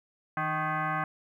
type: tone with frequency modulation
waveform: sine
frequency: 158.6 Hz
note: D#3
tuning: 33 cents sharp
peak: -27 dBFS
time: 0.37-1.04 s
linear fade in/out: 2 ms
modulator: 465 Hz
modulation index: 3.4
effects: 11-bit